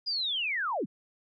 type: linear sweep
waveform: sine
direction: down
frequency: 4978 to 126.4 Hz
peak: -28 dBFS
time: 0.06-0.86 s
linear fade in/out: 20 ms
effects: none